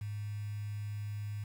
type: tone with quantisation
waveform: sine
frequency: 103.83 Hz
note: G#2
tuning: in tune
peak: -36 dBFS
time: 0.01-1.44 s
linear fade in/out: 5 ms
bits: 9
effects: none